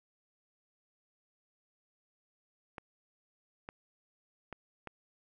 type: clicks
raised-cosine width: 0.5 ms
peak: -27 dBFS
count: 4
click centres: 2.782 / 3.689 / 4.527 / 4.873 s
effects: none